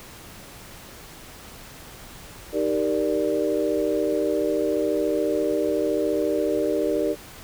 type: chord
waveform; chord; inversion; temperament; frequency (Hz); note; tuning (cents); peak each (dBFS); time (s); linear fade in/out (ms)
sine; Eb major seventh; none; equal; 311.1 / 392 / 466.2 / 587.3; Eb4 / G4 / Bb4 / D5; 0 / 0 / 0 / 0; -26; 2.52-7.16; 50
effects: pink hiss -43 dBFS RMS until 7.43 s